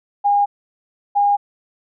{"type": "tone pair in turn", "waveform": "sine", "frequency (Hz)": [813, 813], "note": ["G#5", "G#5"], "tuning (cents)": [-37, -37], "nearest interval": "unison", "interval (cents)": 0, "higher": "neither", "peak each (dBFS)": -12, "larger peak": "neither", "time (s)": [[0.24, 0.46], [1.15, 1.37]], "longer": "neither", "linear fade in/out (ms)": 20, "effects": []}